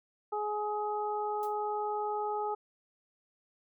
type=harmonic tone; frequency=420 Hz; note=G#4; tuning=19 cents sharp; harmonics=1 / 2 / 3; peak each=-35 / -33 / -40 dBFS; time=0.32-2.55 s; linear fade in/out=10 ms
type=noise with exponential decay; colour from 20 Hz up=blue; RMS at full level=-47 dBFS; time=1.43-1.56 s; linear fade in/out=1 ms; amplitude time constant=27 ms
effects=none